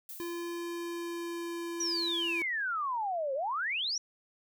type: noise with exponential decay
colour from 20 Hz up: violet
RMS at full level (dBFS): -42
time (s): 0.09-0.88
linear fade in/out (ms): 2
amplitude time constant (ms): 170
type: tone with pitch glide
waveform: square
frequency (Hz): 342.8 to 338.5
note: F4 to E4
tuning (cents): -32 to +46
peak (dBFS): -36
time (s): 0.2-2.42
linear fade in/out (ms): 0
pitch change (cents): -22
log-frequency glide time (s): 0.69-2.21
type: exponential two-way sweep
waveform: sine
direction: down then up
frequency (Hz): 5960 to 520 to 5960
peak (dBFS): -30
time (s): 1.8-3.98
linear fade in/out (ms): 5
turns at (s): 3.34
effects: none